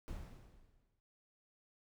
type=noise with exponential decay; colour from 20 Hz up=brown; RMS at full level=-42 dBFS; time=0.08-1 s; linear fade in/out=0 ms; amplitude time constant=200 ms; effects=none